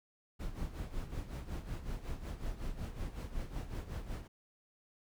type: noise with tremolo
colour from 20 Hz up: brown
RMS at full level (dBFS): -38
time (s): 0.39-4.28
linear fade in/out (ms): 20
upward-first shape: sine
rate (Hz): 5.4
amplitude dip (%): 70
effects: none